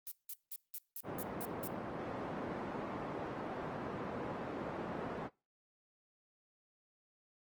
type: noise bursts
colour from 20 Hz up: violet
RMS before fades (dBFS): -43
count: 8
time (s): 0.07-1.674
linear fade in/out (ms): 0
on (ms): 43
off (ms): 180
type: band-pass noise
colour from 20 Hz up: pink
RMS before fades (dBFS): -42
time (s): 1.03-5.3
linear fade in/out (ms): 50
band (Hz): 180 to 1100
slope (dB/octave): 12
effects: noise-tail reverb RT60 0.3 s tail -23 dB re dry + Opus 24 kbps